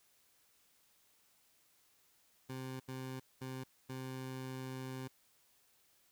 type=tone bursts at uneven times; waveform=20% pulse; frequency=130.5 Hz; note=C3; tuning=4 cents flat; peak=-37 dBFS; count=4; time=2.49-2.8 / 2.88-3.2 / 3.41-3.64 / 3.89-5.08 s; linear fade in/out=10 ms; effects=white hiss -71 dBFS RMS until 6.11 s